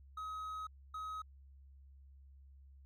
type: tone bursts at uneven times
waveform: triangle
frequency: 1270 Hz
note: D#6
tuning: 35 cents sharp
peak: -39 dBFS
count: 2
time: 0.17-0.67 / 0.94-1.22 s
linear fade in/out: 5 ms
effects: added 68 Hz sine -56 dBFS peak until 2.85 s